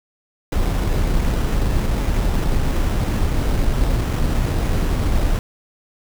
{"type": "noise with sample-and-hold", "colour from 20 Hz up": "brown", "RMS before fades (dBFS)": -18, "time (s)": [0.52, 5.39], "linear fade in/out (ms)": 2, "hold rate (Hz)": 4410, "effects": []}